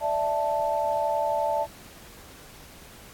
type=chord; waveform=sine; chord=D suspended second; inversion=none; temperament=equal; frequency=587.3 / 659.3 / 880 Hz; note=D5 / E5 / A5; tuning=0 / 0 / 0 cents; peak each=-28 / -28 / -26 dBFS; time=0-1.67 s; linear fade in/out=50 ms; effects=pink hiss -48 dBFS RMS until 3.13 s + AAC 64 kbps